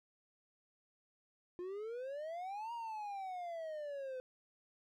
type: exponential two-way sweep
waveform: triangle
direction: up then down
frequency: 349.2 to 951 to 506 Hz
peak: -39 dBFS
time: 1.59-4.2 s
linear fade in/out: 0 ms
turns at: 2.73 s
effects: none